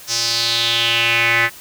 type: tone with band-pass filter sweep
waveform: square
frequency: 116.54 Hz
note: A#2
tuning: in tune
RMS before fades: -17 dBFS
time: 0.07-1.5 s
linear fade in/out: 50 ms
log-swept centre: 5700 to 1900 Hz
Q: 4.2
effects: white hiss -39 dBFS RMS until 1.6 s